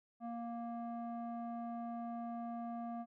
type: tone with low-pass filter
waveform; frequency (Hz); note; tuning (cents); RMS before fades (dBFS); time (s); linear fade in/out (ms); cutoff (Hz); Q
square; 234.2; A#3; +8; -43; 0.2-3.06; 50; 880; 6.6
effects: none